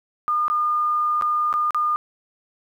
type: tone with dropouts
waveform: sine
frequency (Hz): 1214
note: D#6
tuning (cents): -43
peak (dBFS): -18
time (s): 0.28-1.96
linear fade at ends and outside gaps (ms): 0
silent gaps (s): 0.481-0.5 / 1.212-1.222 / 1.528-1.539 / 1.707-1.746
effects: 9-bit